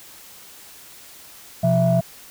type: tone cluster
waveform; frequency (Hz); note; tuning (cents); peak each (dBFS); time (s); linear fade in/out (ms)
sine; 126.3 / 173.4 / 662; B2 / F3 / E5; +39 / -12 / +7; -19 / -18 / -18; 1.63-2.01; 10
effects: tanh soft clip ceiling -8 dBFS + white hiss -44 dBFS RMS until 2.3 s